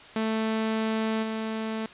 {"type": "tone with level steps", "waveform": "sawtooth", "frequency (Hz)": 220.6, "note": "A3", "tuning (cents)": 5, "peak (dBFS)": [-21, -25], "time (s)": [0.16, 1.86], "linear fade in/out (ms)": 2, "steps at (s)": 1.22, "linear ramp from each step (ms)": 20, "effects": ["white hiss -47 dBFS RMS until 1.93 s", "resampled to 8000 Hz"]}